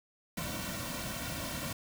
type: noise with comb filter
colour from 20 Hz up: pink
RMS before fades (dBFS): -38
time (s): 0.37-1.73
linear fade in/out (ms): 5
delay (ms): 2.4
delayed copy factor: -0.95
effects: none